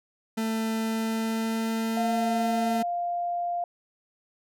40% pulse tone with pitch glide, 222.5 to 225.3 Hz, A3 to A3, +20 to +41 cents, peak -25 dBFS, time 0.37-2.83 s, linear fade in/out 10 ms, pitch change +21 cents, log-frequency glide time 0.76-2.04 s
sine tone, 698.5 Hz, F5, in tune, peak -26 dBFS, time 1.97-3.64 s, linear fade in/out 2 ms
effects none

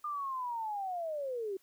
sine linear sweep, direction down, 1214 to 371.4 Hz, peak -34 dBFS, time 0.04-1.57 s, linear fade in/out 5 ms, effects white hiss -69 dBFS RMS until 1.62 s

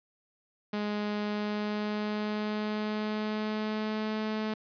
sawtooth tone with pitch glide, 208.5 to 216.2 Hz, G#3 to A3, +7 to -30 cents, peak -26 dBFS, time 0.73-4.54 s, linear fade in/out 5 ms, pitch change +63 cents, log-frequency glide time 1.23-4.17 s, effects resampled to 11025 Hz + 10-bit

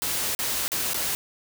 white noise with dropouts, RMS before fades -27 dBFS, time 0.02-1.15 s, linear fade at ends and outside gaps 0 ms, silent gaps 0.349-0.39 / 0.68-0.718 / 0.934-0.944 s, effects none

